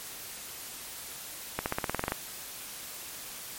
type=accelerating click train; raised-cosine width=0.5 ms; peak=-13 dBFS; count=11; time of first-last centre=1.59-2.121 s; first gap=69 ms; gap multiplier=0.94; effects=white hiss -42 dBFS RMS until 3.58 s + MP3 64 kbps